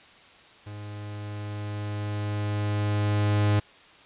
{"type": "tone with level ramp", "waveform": "45% pulse", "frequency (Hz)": 103.83, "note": "G#2", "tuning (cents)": 0, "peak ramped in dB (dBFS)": [-37, -19], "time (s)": [0.66, 3.6], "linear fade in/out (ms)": 10, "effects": ["white hiss -52 dBFS RMS until 4.05 s", "resampled to 8000 Hz"]}